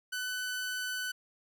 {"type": "tone", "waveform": "sawtooth", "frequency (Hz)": 1501, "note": "F#6", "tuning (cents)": 24, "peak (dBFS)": -30, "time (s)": [0.12, 1.12], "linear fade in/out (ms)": 10, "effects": []}